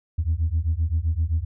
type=beating tone pair; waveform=sine; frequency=77.3 / 85 Hz; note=D#2 / F2; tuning=-11 / -46 cents; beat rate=7.7 Hz; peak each=-22 dBFS; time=0.18-1.45 s; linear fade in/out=10 ms; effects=tanh soft clip ceiling -15 dBFS